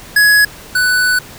square tone pair in turn, 1678 / 1491.3 Hz, G#6 / F#6, +17 / +13 cents, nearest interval major second, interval 204 cents, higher first, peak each -7 / -11 dBFS, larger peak first, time 0.16-0.45 / 0.75-1.19 s, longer second, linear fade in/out 5 ms, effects pink hiss -35 dBFS RMS until 1.38 s

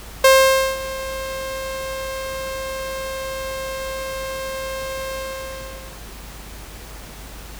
sawtooth tone with ADSR envelope, 531 Hz, C5, 25 cents sharp, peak -4 dBFS, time 0.24-6.02 s, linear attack 5 ms, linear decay 520 ms, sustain -18 dB, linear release 880 ms, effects added 51 Hz sine -37 dBFS peak until 7.59 s + pink hiss -39 dBFS RMS until 7.59 s

